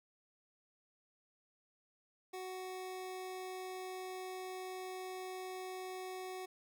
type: tone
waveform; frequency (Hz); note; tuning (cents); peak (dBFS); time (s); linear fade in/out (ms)
25% pulse; 371.8; F#4; +8; -39; 2.33-6.46; 10
effects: none